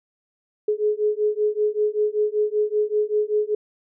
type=beating tone pair; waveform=sine; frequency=420 / 425.2 Hz; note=G#4 / G#4; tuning=+19 / +41 cents; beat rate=5.2 Hz; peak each=-22 dBFS; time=0.68-3.55 s; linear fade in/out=5 ms; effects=none